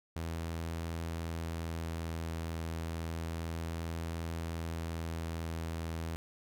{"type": "tone with vibrato", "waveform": "sawtooth", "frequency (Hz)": 82.41, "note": "E2", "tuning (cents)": 0, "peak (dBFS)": -32, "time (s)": [0.16, 6.16], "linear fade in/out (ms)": 0, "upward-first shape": "triangle", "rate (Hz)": 0.31, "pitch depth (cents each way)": 9, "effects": []}